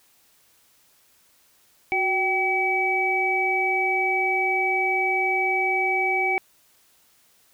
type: tone cluster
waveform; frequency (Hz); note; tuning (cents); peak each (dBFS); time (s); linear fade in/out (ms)
sine; 370.5 / 772 / 2284; F#4 / G5 / D7; +2 / -27 / -49; -28 / -25 / -22; 1.92-6.38; 0
effects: white hiss -60 dBFS RMS until 7.53 s